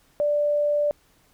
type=tone; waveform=sine; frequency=588 Hz; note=D5; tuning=2 cents sharp; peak=-19 dBFS; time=0.2-0.91 s; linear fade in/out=0 ms; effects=pink hiss -61 dBFS RMS until 1.33 s